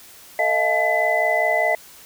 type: tone cluster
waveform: sine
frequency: 446.6 / 630 / 695 / 859 / 2009 Hz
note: A4 / D#5 / F5 / A5 / B6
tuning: +26 / +21 / -9 / -42 / +29 cents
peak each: -30 / -21 / -22 / -28 / -21 dBFS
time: 0.39-1.75 s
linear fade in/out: 2 ms
effects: white hiss -45 dBFS RMS until 2.05 s